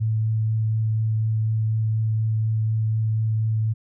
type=tone with vibrato; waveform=sine; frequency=110.1 Hz; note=A2; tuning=2 cents sharp; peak=-19 dBFS; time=0-3.74 s; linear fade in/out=20 ms; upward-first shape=triangle; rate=4.1 Hz; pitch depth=10 cents each way; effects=none